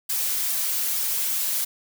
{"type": "noise with flanger", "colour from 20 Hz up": "blue", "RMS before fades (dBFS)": -25, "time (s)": [0.09, 1.65], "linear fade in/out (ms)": 10, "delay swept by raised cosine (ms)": [2, 6.8], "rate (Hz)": 2.3, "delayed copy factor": -0.55, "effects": []}